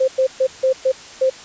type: tone bursts at uneven times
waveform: sine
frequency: 523.3 Hz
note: C5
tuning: in tune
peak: -12 dBFS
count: 6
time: 0-0.08 / 0.18-0.27 / 0.4-0.47 / 0.63-0.73 / 0.85-0.92 / 1.21-1.3 s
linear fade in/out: 10 ms
effects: white hiss -38 dBFS RMS until 1.44 s + resampled to 16000 Hz